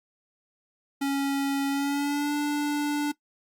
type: tone with pitch glide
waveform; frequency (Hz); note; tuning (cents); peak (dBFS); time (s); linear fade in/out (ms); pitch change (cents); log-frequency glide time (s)
square; 277.2 to 293; C#4 to D4; 0 to -4; -25; 1.01-3.12; 10; +96; 1.69-2.33
effects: noise-tail reverb RT60 0.1 s tail -19 dB re dry + Opus 48 kbps